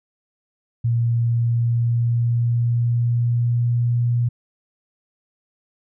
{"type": "tone with pitch glide", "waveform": "sine", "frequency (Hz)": [117.4, 119.87], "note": ["A#2", "A#2"], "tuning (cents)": [13, 49], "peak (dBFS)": -16, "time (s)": [0.84, 4.29], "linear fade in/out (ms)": 10, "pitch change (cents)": 36, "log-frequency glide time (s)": [1.24, 3.97], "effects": []}